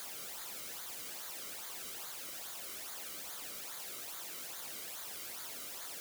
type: noise with flanger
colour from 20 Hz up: white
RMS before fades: -45 dBFS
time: 0-6 s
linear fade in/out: 0 ms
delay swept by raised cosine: 0.36 to 1.18 ms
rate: 2.4 Hz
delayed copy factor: -0.65
effects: none